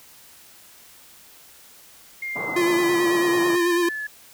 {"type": "linear sweep", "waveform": "sine", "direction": "down", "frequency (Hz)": [2131, 1703], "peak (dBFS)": -27, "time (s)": [2.22, 4.07], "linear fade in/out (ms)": 5}
{"type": "band-pass noise", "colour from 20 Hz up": "white", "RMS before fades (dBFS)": -32, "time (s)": [2.35, 3.57], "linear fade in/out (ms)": 20, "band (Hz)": [120, 1200], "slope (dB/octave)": 48}
{"type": "tone with vibrato", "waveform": "square", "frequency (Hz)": 346.9, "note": "F4", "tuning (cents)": -12, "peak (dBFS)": -19, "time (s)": [2.56, 3.89], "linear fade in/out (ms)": 5, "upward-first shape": "sine", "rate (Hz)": 9.1, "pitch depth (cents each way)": 37}
{"effects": ["white hiss -49 dBFS RMS until 4.33 s"]}